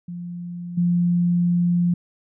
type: tone with level steps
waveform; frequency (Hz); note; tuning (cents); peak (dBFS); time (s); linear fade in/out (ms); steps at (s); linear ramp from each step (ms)
sine; 174.61; F3; 0; -29 / -16; 0.08-1.94; 5; 0.77; 10
effects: none